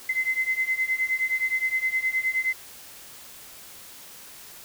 sine beating tone pair, 2050 / 2059.6 Hz, C7 / C7, -36 / -28 cents, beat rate 9.6 Hz, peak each -27 / -25 dBFS, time 0.09-2.53 s, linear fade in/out 5 ms, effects white hiss -45 dBFS RMS until 4.64 s

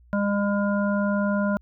harmonic tone, 202.7 Hz, G#3, 42 cents flat, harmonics 1 / 3 / 5 / 7, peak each -22 / -27 / -33 / -31 dBFS, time 0.13-1.57 s, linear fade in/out 0 ms, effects added 60 Hz sine -51 dBFS peak until 1.61 s

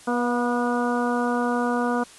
harmonic tone with a mistuned harmonic, 242.9 Hz, B3, 29 cents flat, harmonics 1 / 2 / 3 / 4 / 5 / 6, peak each -24 / -27 / -29 / -30 / -31 / -32 dBFS, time 0.07-2.04 s, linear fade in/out 10 ms, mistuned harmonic 3, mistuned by -24 cents, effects white hiss -47 dBFS RMS until 2.18 s + resampled to 24000 Hz

